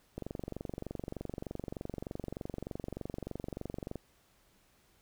click train, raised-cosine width 2 ms, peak -25 dBFS, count 89, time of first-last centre 0.18-3.957 s, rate 23.3 Hz, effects pink hiss -68 dBFS RMS until 5.01 s

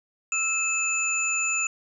sine tone cluster, 1320 / 2608 / 7020 Hz, E6 / E7 / A8, +2 / -19 / -5 cents, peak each -34 / -25 / -27 dBFS, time 0.32-1.67 s, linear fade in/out 2 ms, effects none

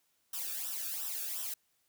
blue noise with flanger, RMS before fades -38 dBFS, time 0.33-1.54 s, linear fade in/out 5 ms, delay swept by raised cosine 0.44 to 1 ms, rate 2.8 Hz, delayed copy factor -0.75, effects white hiss -75 dBFS RMS until 1.88 s

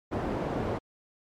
white low-pass noise, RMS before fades -31 dBFS, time 0.11-0.79 s, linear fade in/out 20 ms, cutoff 570 Hz, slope 12 dB/octave, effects MP3 64 kbps

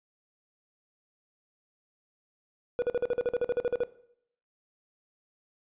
triangle tone bursts, 487.2 Hz, B4, 24 cents flat, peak -22 dBFS, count 14, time 2.79-3.835 s, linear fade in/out 0 ms, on 31 ms, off 47 ms, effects noise-tail reverb RT60 0.7 s tail -18 dB re dry + resampled to 8000 Hz

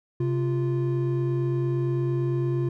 triangle tone pair together, 132.3 / 348.1 Hz, C3 / F4, +20 / -6 cents, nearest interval octave + perfect fourth, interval 1674 cents, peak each -22 / -25 dBFS, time 0.2-2.69 s, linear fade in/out 5 ms, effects none

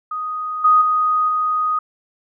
sine tone with level steps, 1246 Hz, D#6, 2 cents sharp, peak -22 / -9 / -14 / -16 dBFS, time 0.11-1.79 s, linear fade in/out 5 ms, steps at 0.64 / 0.81 / 1.28 s, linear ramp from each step 10 ms, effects none

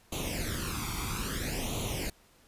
pink noise with flanger, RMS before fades -34 dBFS, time 0.12-2.1 s, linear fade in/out 5 ms, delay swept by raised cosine 0.29 to 0.88 ms, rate 0.6 Hz, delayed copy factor +0.8, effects pink hiss -62 dBFS RMS until 2.47 s + resampled to 32000 Hz

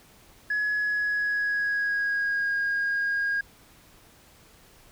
sine tone with pitch glide, 1689 to 1629.6 Hz, G#6 to G#6, +29 to -33 cents, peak -22 dBFS, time 0.5-3.41 s, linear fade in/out 5 ms, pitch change -62 cents, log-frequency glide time 0.77-2.56 s, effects tanh soft clip ceiling -21 dBFS + pink hiss -55 dBFS RMS until 4.91 s

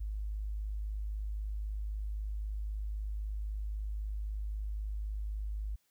sine tone, 51.91 Hz, G#1, in tune, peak -34 dBFS, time 0-5.76 s, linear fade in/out 10 ms, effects white hiss -75 dBFS RMS until 5.9 s

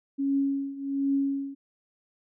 sine tone with tremolo, 276.3 Hz, C#4, 6 cents flat, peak -21 dBFS, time 0.18-1.55 s, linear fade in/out 20 ms, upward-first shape triangle, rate 1.3 Hz, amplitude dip 85%, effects none

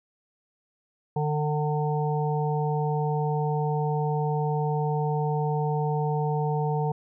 harmonic tone, 150 Hz, D3, 37 cents sharp, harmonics 1 / 3 / 5 / 6, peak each -25 / -30 / -32 / -33 dBFS, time 1.16-6.92 s, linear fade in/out 5 ms, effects none

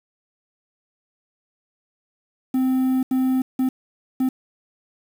triangle tone bursts at uneven times, 259.6 Hz, C4, 13 cents flat, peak -15 dBFS, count 4, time 2.54-3.03 / 3.11-3.42 / 3.59-3.69 / 4.2-4.29 s, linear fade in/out 5 ms, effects 7-bit

